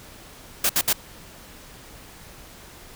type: noise bursts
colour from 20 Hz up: white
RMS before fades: -20 dBFS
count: 3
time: 0.64-0.93 s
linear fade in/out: 5 ms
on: 54 ms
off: 64 ms
effects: pink hiss -45 dBFS RMS until 2.95 s